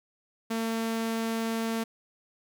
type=tone; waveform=sawtooth; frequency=226.1 Hz; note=A3; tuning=47 cents sharp; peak=-24 dBFS; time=0.5-1.84 s; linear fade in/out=10 ms; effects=none